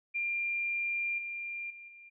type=tone with level steps; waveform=sine; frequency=2390 Hz; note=D7; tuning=30 cents sharp; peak=-30 / -36 / -46 / -50 dBFS; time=0.14-2.1 s; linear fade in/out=20 ms; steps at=1.18 / 1.7 / 1.88 s; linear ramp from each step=5 ms; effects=none